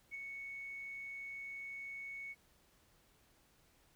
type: tone with ADSR envelope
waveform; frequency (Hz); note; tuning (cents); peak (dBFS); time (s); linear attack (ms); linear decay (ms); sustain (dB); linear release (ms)
sine; 2217; C#7; 0; -39; 0.11-2.35; 36; 11; -4; 37
effects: tanh soft clip ceiling -37 dBFS + pink hiss -70 dBFS RMS until 3.95 s